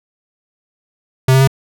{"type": "tone with pitch steps", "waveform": "square", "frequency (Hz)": [130.8, 132.93, 135.1], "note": ["C3", "C3", "C#3"], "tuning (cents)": [0, 28, -44], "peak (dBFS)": -8, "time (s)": [1.28, 1.475], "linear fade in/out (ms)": 5, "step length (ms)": 65, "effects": []}